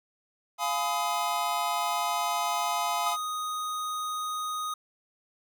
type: chord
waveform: square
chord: F half-diminished seventh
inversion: none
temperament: just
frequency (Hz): 698.5 / 838.1 / 1005.8 / 1257.2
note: F5 / Ab5 / Cb6 / Eb6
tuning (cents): 0 / +16 / +31 / +18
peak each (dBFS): -33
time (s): 0.58-3.17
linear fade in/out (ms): 50
type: tone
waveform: square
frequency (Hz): 1244.5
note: D#6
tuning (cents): 0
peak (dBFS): -31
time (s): 3.06-4.74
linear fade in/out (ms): 5
effects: none